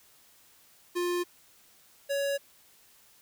square tone pair in turn, 352.6 / 559.7 Hz, F4 / C#5, +17 / +17 cents, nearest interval minor sixth, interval 800 cents, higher second, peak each -28 dBFS, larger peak neither, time 0.95-1.24 / 2.09-2.38 s, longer neither, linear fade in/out 20 ms, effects white hiss -60 dBFS RMS until 3.21 s

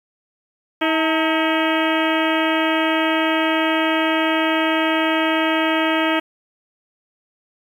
harmonic tone with a mistuned harmonic, 320.1 Hz, D#4, 49 cents sharp, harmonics 1 / 2 / 3 / 4 / 5 / 6 / 7 / 8 / 9 / 10, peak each -20 / -23 / -25 / -26 / -27 / -28 / -28 / -29 / -30 / -30 dBFS, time 0.81-6.2 s, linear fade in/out 10 ms, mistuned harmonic 3, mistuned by -80 cents, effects 8-bit

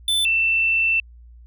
square / sine tone pair in turn, 3520 / 2675 Hz, A7 / E7, 0 / +25 cents, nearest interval perfect fourth, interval 475 cents, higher first, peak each -18 / -16 dBFS, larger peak second, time 0.08-0.25 / 0.25-1 s, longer second, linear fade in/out 2 ms, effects added 59 Hz sine -42 dBFS peak until 1.46 s

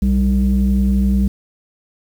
sine tone pair together, 61.74 / 196.64 Hz, B1 / G3, 0 / +6 cents, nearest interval octave + minor sixth, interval 2006 cents, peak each -13 / -13 dBFS, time 0.02-1.28 s, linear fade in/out 5 ms, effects tanh soft clip ceiling -8 dBFS + 7-bit

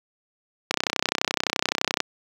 click train, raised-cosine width 0.2 ms, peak -3 dBFS, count 42, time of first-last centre 0.71-2.003 s, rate 31.7 Hz, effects high-pass 200 Hz 12 dB/octave + 7-bit

